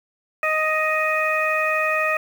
harmonic tone, 624 Hz, D#5, 5 cents sharp, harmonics 1 / 2 / 3 / 4, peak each -24 / -24 / -24 / -24 dBFS, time 0.43-2.17 s, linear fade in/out 2 ms, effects 7-bit

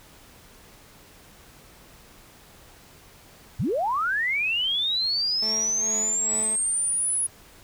sine linear sweep, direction up, 76.4 to 10460 Hz, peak -22 dBFS, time 3.59-7.27 s, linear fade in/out 10 ms
15% pulse tone with tremolo, 217.9 Hz, A3, 17 cents flat, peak -26 dBFS, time 5.42-6.56 s, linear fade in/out 5 ms, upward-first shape triangle, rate 2.3 Hz, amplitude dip 75%
effects pink hiss -51 dBFS RMS until 7.63 s

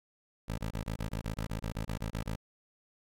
15% pulse tone bursts, 54.3 Hz, A1, 22 cents flat, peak -27 dBFS, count 15, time 0.48-2.358 s, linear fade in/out 10 ms, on 100 ms, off 27 ms, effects AAC 48 kbps

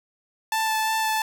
sawtooth tone with vibrato, 879 Hz, A5, 2 cents flat, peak -18 dBFS, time 0.52-1.22 s, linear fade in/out 2 ms, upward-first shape sine, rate 2.9 Hz, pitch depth 11 cents each way, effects none

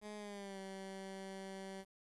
15% pulse tone with pitch glide, 210 to 192.57 Hz, G#3 to G3, +19 to -31 cents, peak -40 dBFS, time 0.01-1.85 s, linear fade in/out 50 ms, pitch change -150 cents, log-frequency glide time 0.16-0.59 s, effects resampled to 24000 Hz + 11-bit

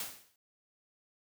white noise with exponential decay, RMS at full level -36 dBFS, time 0-0.36 s, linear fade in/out 2 ms, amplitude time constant 78 ms, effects high-pass 60 Hz 12 dB/octave

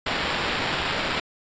violet noise with sample-and-hold, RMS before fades -26 dBFS, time 0.06-1.2 s, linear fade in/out 5 ms, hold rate 6300 Hz, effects resampled to 16000 Hz

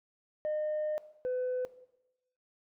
sine tone pair in turn, 610 / 504.1 Hz, D#5 / B4, -34 / +35 cents, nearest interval minor third, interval 331 cents, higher first, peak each -28 / -28 dBFS, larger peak neither, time 0.45-0.98 / 1.25-1.65 s, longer first, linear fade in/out 0 ms, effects noise-tail reverb RT60 0.9 s tail -17 dB re dry + tanh soft clip ceiling -28 dBFS

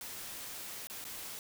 white noise with dropouts, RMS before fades -44 dBFS, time 0.01-1.39 s, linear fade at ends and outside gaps 1 ms, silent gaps 0.871-0.899 / 1.042-1.05 s, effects none

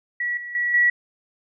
sine tone with level steps, 1934 Hz, B6, 37 cents flat, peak -22 / -31 / -20 / -14 dBFS, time 0.2-0.9 s, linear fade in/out 5 ms, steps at 0.37 / 0.55 / 0.74 s, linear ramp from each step 2 ms, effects none

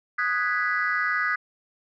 sine chord, G# minor seventh, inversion second, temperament equal, 1244.5 / 1480 / 1661.2 / 1975.5 Hz, D#6 / F#6 / G#6 / B6, 0 / 0 / 0 / 0 cents, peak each -27 dBFS, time 0.18-1.36 s, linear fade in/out 10 ms, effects tanh soft clip ceiling -15 dBFS

